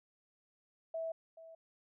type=tone with echo; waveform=sine; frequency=653 Hz; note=E5; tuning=17 cents flat; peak=-36 dBFS; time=0.94-1.12 s; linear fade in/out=5 ms; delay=430 ms; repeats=1; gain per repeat=-15 dB; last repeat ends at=1.55 s; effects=none